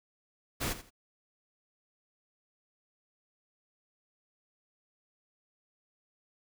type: noise with echo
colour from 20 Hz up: pink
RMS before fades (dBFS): -33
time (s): 0.6-0.74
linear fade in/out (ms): 20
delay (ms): 83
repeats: 2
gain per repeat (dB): -13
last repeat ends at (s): 0.906
effects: none